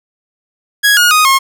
sawtooth tone with pitch steps, 1661.2 / 1437.8 / 1244.5 / 1077.2 Hz, G#6 / F6 / D#6 / C#6, 0 / +50 / 0 / -50 cents, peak -3 dBFS, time 0.83-1.39 s, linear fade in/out 20 ms, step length 140 ms, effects none

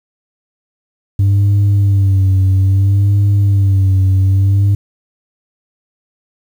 sine tone with vibrato, 98 Hz, G2, in tune, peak -5 dBFS, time 1.19-4.75 s, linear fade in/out 5 ms, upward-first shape sine, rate 0.61 Hz, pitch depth 54 cents each way, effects tanh soft clip ceiling -7 dBFS + 7-bit

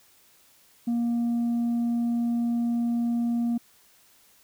sine tone, 235.9 Hz, A#3, 21 cents sharp, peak -20 dBFS, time 0.87-3.58 s, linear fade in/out 10 ms, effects tanh soft clip ceiling -22 dBFS + white hiss -59 dBFS RMS until 4.43 s

